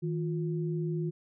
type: tone pair together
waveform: sine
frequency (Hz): 159.07 / 353.6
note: D#3 / F4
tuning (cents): +39 / +22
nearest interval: octave + major second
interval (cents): 1383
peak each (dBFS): -30 / -35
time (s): 0.02-1.11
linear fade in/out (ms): 20
effects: none